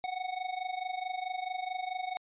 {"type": "tone with amplitude modulation", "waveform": "square", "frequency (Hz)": 740, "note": "F#5", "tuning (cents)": 0, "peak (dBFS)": -31, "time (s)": [0.04, 2.17], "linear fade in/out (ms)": 0, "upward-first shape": "sine", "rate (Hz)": 24.6, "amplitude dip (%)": 80, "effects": ["resampled to 8000 Hz"]}